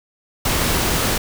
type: noise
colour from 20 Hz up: pink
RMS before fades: -19 dBFS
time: 0.45-1.18 s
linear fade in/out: 5 ms
effects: none